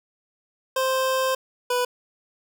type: tone pair in turn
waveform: 25% pulse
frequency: 523.3 / 493.9 Hz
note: C5 / B4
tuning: 0 / 0 cents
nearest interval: minor second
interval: 100 cents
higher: first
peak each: -17 dBFS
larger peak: neither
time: 0.76-1.35 / 1.7-1.85 s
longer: first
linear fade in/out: 5 ms
effects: none